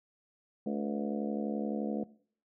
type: harmonic tone with a mistuned harmonic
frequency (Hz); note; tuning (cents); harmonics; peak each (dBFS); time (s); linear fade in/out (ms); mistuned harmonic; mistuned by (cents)
71.7; D2; -41; 3 / 4 / 5 / 6 / 7 / 8 / 9 / 10; -33 / -38 / -42 / -44 / -40 / -46 / -46 / -48; 0.66-2.04; 5; 6; +72
effects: noise-tail reverb RT60 0.5 s tail -20 dB re dry